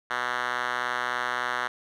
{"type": "tone with band-pass filter", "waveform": "5% pulse", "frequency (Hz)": 123.47, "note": "B2", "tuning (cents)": 0, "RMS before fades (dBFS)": -29, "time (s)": [0.1, 1.68], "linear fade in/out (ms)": 10, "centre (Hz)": 1700, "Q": 1.6, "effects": []}